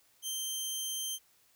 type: tone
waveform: 15% pulse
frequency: 3136 Hz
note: G7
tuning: in tune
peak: -27 dBFS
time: 0.22-1.19 s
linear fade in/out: 50 ms
effects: white hiss -67 dBFS RMS until 1.55 s